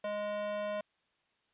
square tone with high-pass filter, 207.7 Hz, G#3, in tune, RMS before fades -36 dBFS, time 0.04-0.81 s, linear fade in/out 5 ms, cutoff 490 Hz, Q 8.5, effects white hiss -75 dBFS RMS until 1.53 s + resampled to 8000 Hz

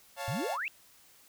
sawtooth chord, Db augmented, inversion none, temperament equal, 554.4 / 698.5 / 880 Hz, Db5 / F5 / A5, 0 / 0 / 0 cents, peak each -36 dBFS, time 0.16-0.58 s, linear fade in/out 50 ms
sine exponential sweep, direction up, 103.83 to 2794 Hz, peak -32 dBFS, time 0.28-0.68 s, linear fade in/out 0 ms
effects white hiss -60 dBFS RMS until 1.28 s

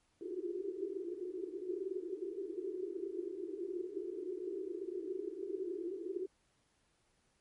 white band-pass noise, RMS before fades -41 dBFS, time 0.21-6.27 s, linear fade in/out 2 ms, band 340 to 400 Hz, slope 96 dB/octave, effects pink hiss -75 dBFS RMS until 7.4 s + MP3 48 kbps

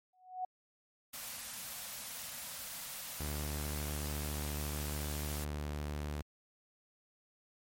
sine tone with exponential growth, 739 Hz, F#5, 2 cents flat, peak -32 dBFS, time 0.13-0.45 s, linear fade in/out 5 ms, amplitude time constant 68 ms
white band-stop noise, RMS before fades -44 dBFS, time 1.13-5.45 s, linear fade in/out 10 ms, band 280 to 480 Hz, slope 96 dB/octave
sawtooth tone, 74 Hz, D2, 14 cents sharp, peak -33 dBFS, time 3.2-6.22 s, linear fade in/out 5 ms
effects MP3 64 kbps

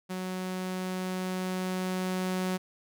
sawtooth tone with level ramp, 185 Hz, F#3, in tune, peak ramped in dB -29 to -24 dBFS, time 0.09-2.58 s, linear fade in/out 20 ms, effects none

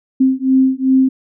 sine beating tone pair, 261.6 / 264.2 Hz, C4 / C4, 0 / +17 cents, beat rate 2.6 Hz, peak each -13 dBFS, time 0.2-1.09 s, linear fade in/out 10 ms, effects none

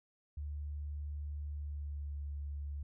sine tone with pitch glide, 73.4 to 72.01 Hz, D2 to D2, 0 to -33 cents, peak -38 dBFS, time 0.37-2.83 s, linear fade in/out 5 ms, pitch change -33 cents, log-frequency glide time 1.54-2.18 s, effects none

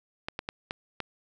clicks, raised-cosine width 0.3 ms, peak -16 dBFS, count 5, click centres 0.285 / 0.391 / 0.489 / 0.709 / 1.003 s, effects none

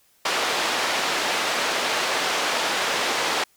pink band-pass noise, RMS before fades -24 dBFS, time 0.25-3.44 s, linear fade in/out 5 ms, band 540 to 5300 Hz, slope 12 dB/octave, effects white hiss -61 dBFS RMS until 3.56 s

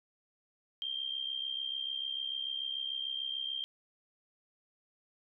sine tone with amplitude modulation, 3177 Hz, G7, 23 cents sharp, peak -31 dBFS, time 0.82-3.64 s, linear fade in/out 0 ms, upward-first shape sine, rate 66.8 Hz, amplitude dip 75%, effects none

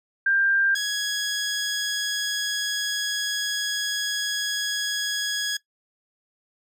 sine / 15% pulse tone pair in turn, 1589 / 1667.7 Hz, G6 / G#6, +23 / +7 cents, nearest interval minor second, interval 84 cents, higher second, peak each -18 dBFS, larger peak neither, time 0.26-0.75 / 0.75-5.57 s, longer second, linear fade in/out 5 ms, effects noise-tail reverb RT60 0.1 s tail -18 dB re dry + resampled to 32000 Hz

